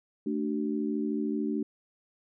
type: tone cluster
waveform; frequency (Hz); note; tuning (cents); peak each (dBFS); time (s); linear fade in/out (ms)
sine; 221 / 294.4 / 379.3; A3 / D4 / F#4; +8 / +4 / +43; -31 / -31 / -35; 0.26-1.63; 5
effects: none

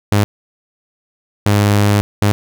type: tone bursts at uneven times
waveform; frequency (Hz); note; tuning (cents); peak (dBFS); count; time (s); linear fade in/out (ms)
sawtooth; 102.7; G#2; -19; -6; 3; 0.12-0.24 / 1.46-2.01 / 2.22-2.32; 0
effects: none

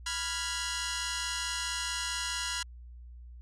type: chord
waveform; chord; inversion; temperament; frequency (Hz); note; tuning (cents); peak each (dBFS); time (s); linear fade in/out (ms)
10% pulse; F diminished; second; equal; 987.8 / 1396.9 / 1661.2; Cb6 / F6 / Ab6; 0 / 0 / 0; -28; 0.06-2.63; 5
effects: added 60 Hz sine -45 dBFS peak until 3.41 s + resampled to 22050 Hz

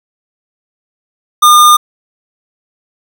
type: tone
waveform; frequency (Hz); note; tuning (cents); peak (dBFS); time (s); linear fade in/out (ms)
square; 1211; D#6; -47; -3; 1.42-1.77; 10
effects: 7-bit

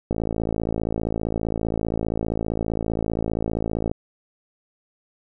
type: click train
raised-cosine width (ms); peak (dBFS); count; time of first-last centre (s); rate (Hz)
2; -11; 211; 0.11-3.914; 55.2
effects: none

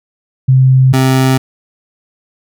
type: tone pair in turn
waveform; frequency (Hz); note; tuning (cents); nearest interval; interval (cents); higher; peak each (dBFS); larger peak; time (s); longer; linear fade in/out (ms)
sine / 25% pulse; 130.81 / 131.45; C3 / C3; 0 / +8; unison; 8; second; -4; neither; 0.48-0.93 / 0.93-1.38; neither; 10
effects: none

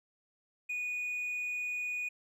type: tone with hard clipping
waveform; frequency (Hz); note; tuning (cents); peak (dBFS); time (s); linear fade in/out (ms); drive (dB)
sine; 2466; D#7; -16; -34; 0.69-2.09; 10; 2
effects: none

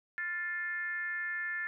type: tone with frequency modulation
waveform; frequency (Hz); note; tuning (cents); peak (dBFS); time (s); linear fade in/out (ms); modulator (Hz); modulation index
sine; 1760; A6; 0; -33; 0.18-1.67; 0; 364; 0.67
effects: none

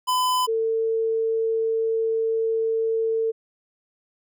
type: tone pair in turn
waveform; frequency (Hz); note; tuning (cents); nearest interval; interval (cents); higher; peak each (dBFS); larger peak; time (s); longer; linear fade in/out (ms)
square / sine; 1008 / 449; B5 / A4; +35 / +35; octave + major second; 1400; first; -20; neither; 0.07-0.47 / 0.47-3.32; second; 20
effects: none

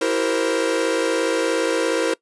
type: chord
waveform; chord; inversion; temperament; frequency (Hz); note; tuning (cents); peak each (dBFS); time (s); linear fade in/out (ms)
45% pulse; C dominant seventh; first; equal with one note detuned; 329.6 / 381.9 / 466.2 / 523.3; E4 / G4 / Bb4 / C5; 0 / -45 / 0 / 0; -24 / -28 / -22 / -24; 0.01-2.14; 5
effects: noise-tail reverb RT60 0.1 s tail -21 dB re dry + resampled to 24000 Hz

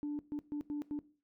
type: tone bursts at uneven times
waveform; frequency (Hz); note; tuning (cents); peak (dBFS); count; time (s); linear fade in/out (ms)
sine; 293.7; D4; 0; -33; 5; 0.03-0.19 / 0.32-0.39 / 0.52-0.61 / 0.7-0.82 / 0.91-0.99; 0
effects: noise-tail reverb RT60 0.4 s tail -19 dB re dry + tanh soft clip ceiling -32 dBFS

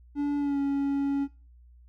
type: tone with pitch glide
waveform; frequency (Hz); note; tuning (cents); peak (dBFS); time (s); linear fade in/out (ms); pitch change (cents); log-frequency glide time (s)
triangle; 288 to 279.2; D4 to C#4; -34 to +13; -22; 0.15-1.28; 50; -53; 0.38-0.59
effects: noise-tail reverb RT60 0.3 s tail -17 dB re dry + added 60 Hz sine -51 dBFS peak until 1.88 s

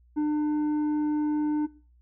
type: tone with tanh clipping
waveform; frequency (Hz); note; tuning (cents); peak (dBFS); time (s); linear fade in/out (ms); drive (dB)
sine; 300.4; D4; +39; -24; 0.16-1.67; 20; 6
effects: noise-tail reverb RT60 0.4 s tail -21 dB re dry + added 60 Hz sine -56 dBFS peak until 2.01 s

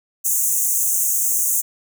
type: high-pass noise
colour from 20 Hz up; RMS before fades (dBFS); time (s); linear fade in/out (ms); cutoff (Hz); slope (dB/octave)
pink; -19; 0.24-1.62; 20; 6200; 96
effects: none

